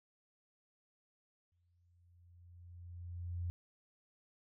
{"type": "tone with exponential growth", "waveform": "sine", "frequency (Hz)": 87.31, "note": "F2", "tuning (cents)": 0, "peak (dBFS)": -35, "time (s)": [1.52, 3.5], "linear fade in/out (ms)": 0, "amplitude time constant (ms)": 430, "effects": []}